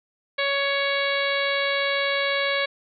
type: harmonic tone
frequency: 558 Hz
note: C#5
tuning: 11 cents sharp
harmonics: 1 / 2 / 3 / 4 / 5 / 6 / 7 / 8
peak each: -26 / -31 / -28 / -27 / -35 / -33 / -31 / -38 dBFS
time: 0.38-2.66 s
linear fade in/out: 10 ms
effects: none